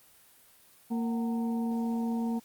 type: harmonic tone with a mistuned harmonic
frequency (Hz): 230.4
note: A#3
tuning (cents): -20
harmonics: 1 / 2 / 3 / 4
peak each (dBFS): -28 / -41 / -43 / -44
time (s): 0.9-2.4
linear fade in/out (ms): 20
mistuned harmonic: 3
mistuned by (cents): +130
effects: white hiss -59 dBFS RMS until 2.44 s + Opus 32 kbps